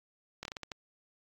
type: slowing click train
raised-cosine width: 0.2 ms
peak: -22 dBFS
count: 7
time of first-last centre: 0.43-0.718 s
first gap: 22 ms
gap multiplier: 1.31
effects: AAC 64 kbps